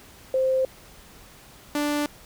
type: tone pair in turn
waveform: sine / sawtooth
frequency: 523.3 / 293.7 Hz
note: C5 / D4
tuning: 0 / 0 cents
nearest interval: minor seventh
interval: 1000 cents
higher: first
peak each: -19 dBFS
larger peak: neither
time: 0.34-0.65 / 1.75-2.06 s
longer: neither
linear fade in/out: 2 ms
effects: pink hiss -49 dBFS RMS until 2.25 s